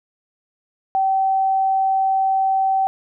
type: tone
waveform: sine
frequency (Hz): 770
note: G5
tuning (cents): -31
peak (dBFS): -15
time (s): 0.95-2.87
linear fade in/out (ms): 0
effects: none